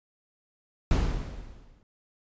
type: noise with exponential decay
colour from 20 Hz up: brown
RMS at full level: -20 dBFS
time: 0.91-1.83 s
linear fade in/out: 1 ms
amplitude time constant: 200 ms
effects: resampled to 16000 Hz